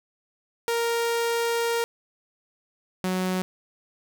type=tone pair in turn; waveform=sawtooth; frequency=466.2 / 185.01 Hz; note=A#4 / F#3; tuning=0 / 0 cents; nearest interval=octave + major third; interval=1600 cents; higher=first; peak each=-19 / -20 dBFS; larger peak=first; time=0.68-1.84 / 3.04-3.42 s; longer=first; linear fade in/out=0 ms; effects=none